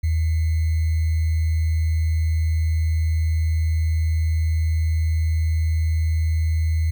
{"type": "tone with sample-and-hold", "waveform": "sine", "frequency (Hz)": 80, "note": "D#2", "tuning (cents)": 49, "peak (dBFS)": -17, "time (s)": [0.03, 6.91], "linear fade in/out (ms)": 10, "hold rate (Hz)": 2100, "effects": []}